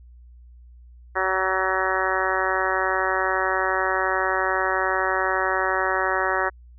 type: harmonic tone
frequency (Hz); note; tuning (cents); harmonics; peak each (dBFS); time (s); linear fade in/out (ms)
188.5; F#3; +32; 2 / 3 / 4 / 5 / 6 / 7 / 8 / 9 / 10; -29 / -29 / -29 / -29 / -29 / -29 / -29 / -29 / -29; 1.15-6.5; 20
effects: added 60 Hz sine -44 dBFS peak until 6.78 s